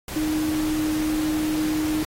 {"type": "tone in noise", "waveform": "sine", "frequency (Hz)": 308.8, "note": "D#4", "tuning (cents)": -13, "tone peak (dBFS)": -21, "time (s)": [0.16, 2.03], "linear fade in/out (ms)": 2, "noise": "pink", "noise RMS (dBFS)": -33, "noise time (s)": [0.08, 2.05], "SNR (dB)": 9, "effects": ["AAC 48 kbps"]}